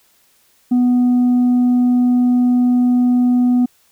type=tone with tanh clipping; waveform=triangle; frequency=246.9 Hz; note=B3; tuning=in tune; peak=-11 dBFS; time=0.71-3.66 s; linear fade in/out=10 ms; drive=7 dB; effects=white hiss -56 dBFS RMS until 3.91 s